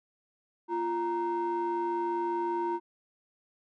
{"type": "ring-modulated tone", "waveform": "triangle", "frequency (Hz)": 293.7, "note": "D4", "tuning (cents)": 0, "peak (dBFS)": -23, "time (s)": [0.68, 2.8], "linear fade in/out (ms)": 50, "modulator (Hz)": 640, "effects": []}